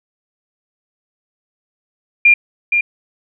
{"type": "tone with echo", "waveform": "sine", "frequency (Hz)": 2400, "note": "D7", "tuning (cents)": 37, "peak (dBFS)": -5, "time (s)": [2.25, 2.34], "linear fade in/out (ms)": 5, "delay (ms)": 470, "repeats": 1, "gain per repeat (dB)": -6, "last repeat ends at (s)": 2.81, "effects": []}